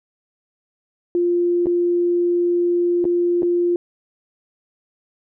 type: tone with dropouts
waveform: sine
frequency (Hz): 349.2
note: F4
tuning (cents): 0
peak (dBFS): -15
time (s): 1.15-3.76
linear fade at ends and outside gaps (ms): 1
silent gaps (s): 1.659-1.668 / 3.043-3.052 / 3.422-3.43
effects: none